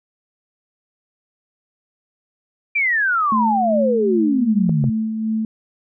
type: exponential sweep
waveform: sine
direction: down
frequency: 2398 to 127.7 Hz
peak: -15 dBFS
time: 2.75-4.9 s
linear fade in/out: 10 ms
type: tone with tremolo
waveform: sine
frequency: 220 Hz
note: A3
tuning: in tune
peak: -17 dBFS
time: 3.32-5.45 s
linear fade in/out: 2 ms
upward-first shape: sine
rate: 2.6 Hz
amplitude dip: 40%
type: clicks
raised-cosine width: 2 ms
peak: -14 dBFS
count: 2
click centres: 4.694 / 4.841 s
effects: none